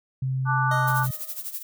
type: tone with pitch glide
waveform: sine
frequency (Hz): 131.4 to 129.44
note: C3 to C3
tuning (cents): +8 to -18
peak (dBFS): -23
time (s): 0.22-1.11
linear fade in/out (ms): 5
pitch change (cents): -26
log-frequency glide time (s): 0.5-0.95
type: chord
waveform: sine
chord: D major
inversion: second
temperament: equal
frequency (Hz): 880 / 1174.7 / 1480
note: A5 / D6 / F#6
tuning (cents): 0 / 0 / 0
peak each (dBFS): -26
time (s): 0.45-1.07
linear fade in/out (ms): 50
type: tone with exponential decay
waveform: 25% pulse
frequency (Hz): 622.3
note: D#5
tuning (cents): 0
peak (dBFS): -24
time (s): 0.71-1.54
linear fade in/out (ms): 5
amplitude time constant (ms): 180
type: noise with tremolo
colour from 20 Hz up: violet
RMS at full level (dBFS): -31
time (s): 0.87-1.63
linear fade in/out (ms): 10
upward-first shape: sine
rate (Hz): 12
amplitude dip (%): 75
effects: none